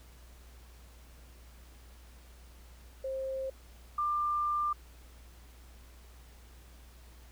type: tone pair in turn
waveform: sine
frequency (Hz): 531 / 1192.1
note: C5 / D6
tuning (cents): +25 / +26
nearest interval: octave + major second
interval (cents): 1401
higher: second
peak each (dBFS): -33 / -28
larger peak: second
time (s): 3.04-3.5 / 3.98-4.73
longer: second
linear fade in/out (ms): 5
effects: added 60 Hz sine -52 dBFS peak until 7.31 s + pink hiss -60 dBFS RMS until 7.31 s